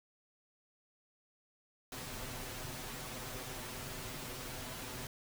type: noise with comb filter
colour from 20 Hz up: pink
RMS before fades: -44 dBFS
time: 1.92-5.07 s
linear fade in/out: 2 ms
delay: 7.9 ms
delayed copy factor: +0.7
effects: none